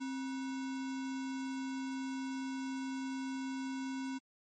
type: tone with sample-and-hold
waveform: sine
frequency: 264.8 Hz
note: C4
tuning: 21 cents sharp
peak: -36 dBFS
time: 0-4.19 s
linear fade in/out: 20 ms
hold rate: 1225 Hz
effects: MP3 32 kbps